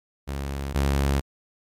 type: tone pair in turn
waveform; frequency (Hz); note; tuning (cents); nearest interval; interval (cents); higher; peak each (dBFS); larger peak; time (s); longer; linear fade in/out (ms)
sawtooth; 69.3 / 69.3; C#2 / C#2; 0 / 0; unison; 0; neither; -24 / -16; second; 0.27-0.74 / 0.74-1.21; neither; 20
effects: MP3 96 kbps